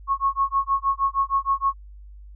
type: tone with tremolo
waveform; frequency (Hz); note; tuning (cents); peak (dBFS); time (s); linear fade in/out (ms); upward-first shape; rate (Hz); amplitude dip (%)
sine; 1097; C#6; -18; -16; 0.07-1.74; 50; sine; 6.4; 100
effects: added 50 Hz sine -40 dBFS peak until 2.35 s